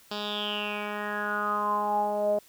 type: tone with low-pass filter sweep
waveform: 10% pulse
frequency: 207.9 Hz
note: G#3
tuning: 2 cents sharp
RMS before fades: -29 dBFS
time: 0.11-2.39 s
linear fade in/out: 5 ms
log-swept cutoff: 4300 to 580 Hz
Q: 8
effects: white hiss -57 dBFS RMS until 2.48 s